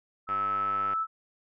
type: tone with pitch glide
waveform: sine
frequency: 1301 to 1313.1 Hz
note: E6 to E6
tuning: -23 to -7 cents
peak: -26 dBFS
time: 0.27-1.07 s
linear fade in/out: 50 ms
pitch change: +16 cents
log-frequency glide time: 0.48-0.86 s
type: click train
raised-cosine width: 0.5 ms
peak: -24 dBFS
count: 65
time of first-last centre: 0.29-0.934 s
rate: 99.4 Hz
effects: none